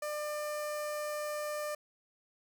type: tone with notch filter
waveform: sawtooth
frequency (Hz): 598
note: D5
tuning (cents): +31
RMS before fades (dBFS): -37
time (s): 0.02-1.75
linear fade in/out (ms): 5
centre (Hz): 3400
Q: 1.4
effects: none